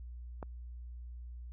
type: click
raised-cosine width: 1 ms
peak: -27 dBFS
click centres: 0.428 s
effects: added 60 Hz sine -43 dBFS peak until 1.52 s